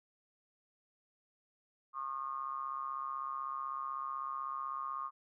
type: ring-modulated tone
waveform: triangle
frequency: 68 Hz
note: C#2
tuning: 33 cents flat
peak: -32 dBFS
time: 1.93-5.11 s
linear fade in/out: 50 ms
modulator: 1150 Hz
effects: none